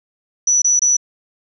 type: tone bursts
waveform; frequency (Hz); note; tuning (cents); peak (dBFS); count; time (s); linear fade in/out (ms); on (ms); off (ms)
sine; 5920; F#8; 0; -11; 3; 0.47-0.968; 5; 150; 24
effects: none